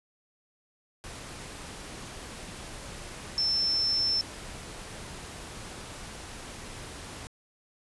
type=tone in noise; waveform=sine; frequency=5330 Hz; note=E8; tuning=18 cents sharp; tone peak=-24 dBFS; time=3.38-4.21 s; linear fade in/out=0 ms; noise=pink; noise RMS=-42 dBFS; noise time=1.04-7.27 s; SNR=+15 dB; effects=resampled to 24000 Hz